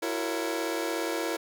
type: chord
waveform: sawtooth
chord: F# dominant seventh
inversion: third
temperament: just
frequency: 333 / 370 / 462.5 / 555 Hz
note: E4 / F#4 / A#4 / C#5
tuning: +18 / 0 / -14 / +2 cents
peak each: -28 / -33 / -30 / -32 dBFS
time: 0.02-1.37 s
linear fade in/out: 10 ms
effects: none